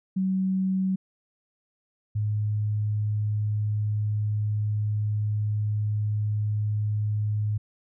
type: tone pair in turn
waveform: sine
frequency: 189.2 / 105.57 Hz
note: F#3 / G#2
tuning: +39 / +29 cents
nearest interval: minor seventh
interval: 1010 cents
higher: first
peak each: -22 / -23 dBFS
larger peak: first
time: 0.16-0.96 / 2.15-7.58 s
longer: second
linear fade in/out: 10 ms
effects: none